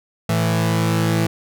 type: tone pair together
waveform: sawtooth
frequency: 110.6 / 165.71 Hz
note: A2 / E3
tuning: +9 / +9 cents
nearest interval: perfect fifth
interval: 700 cents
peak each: -15 dBFS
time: 0.29-1.27 s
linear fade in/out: 5 ms
effects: none